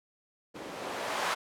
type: noise with low-pass filter sweep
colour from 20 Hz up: violet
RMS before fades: -35 dBFS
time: 0.54-1.35 s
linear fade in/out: 20 ms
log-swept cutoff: 330 to 1000 Hz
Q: 1.1
effects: none